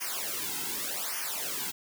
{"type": "noise with flanger", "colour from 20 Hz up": "white", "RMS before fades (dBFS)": -34, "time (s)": [0, 1.72], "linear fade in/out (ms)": 20, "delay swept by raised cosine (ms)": [0.25, 1.75], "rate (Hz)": 0.85, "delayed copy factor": -1, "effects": []}